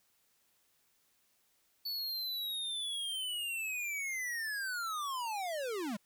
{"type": "linear sweep", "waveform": "square", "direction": "down", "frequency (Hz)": [4477, 189.1], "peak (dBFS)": -36, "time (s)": [1.85, 5.97], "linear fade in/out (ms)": 10, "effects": ["white hiss -73 dBFS RMS until 6.05 s"]}